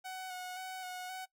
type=tone with vibrato; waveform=sawtooth; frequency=740 Hz; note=F#5; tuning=in tune; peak=-37 dBFS; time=0.04-1.26 s; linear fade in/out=20 ms; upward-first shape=square; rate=1.9 Hz; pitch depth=20 cents each way; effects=noise-tail reverb RT60 0.1 s tail -20 dB re dry